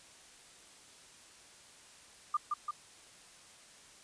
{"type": "tone with echo", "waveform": "sine", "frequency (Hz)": 1200, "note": "D6", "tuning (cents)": 37, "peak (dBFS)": -27, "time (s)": [2.34, 2.37], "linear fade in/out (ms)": 5, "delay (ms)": 170, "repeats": 2, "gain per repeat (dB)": -3, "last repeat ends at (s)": 2.71, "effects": ["white hiss -57 dBFS RMS until 4.03 s", "resampled to 22050 Hz"]}